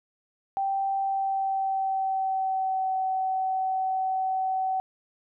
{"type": "tone with pitch glide", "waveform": "sine", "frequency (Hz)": [781, 757.9], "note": ["G5", "F#5"], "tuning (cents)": [-7, 41], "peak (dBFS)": -24, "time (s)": [0.57, 4.8], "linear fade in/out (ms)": 0, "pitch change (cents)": -52, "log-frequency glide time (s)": [0.98, 2.95], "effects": []}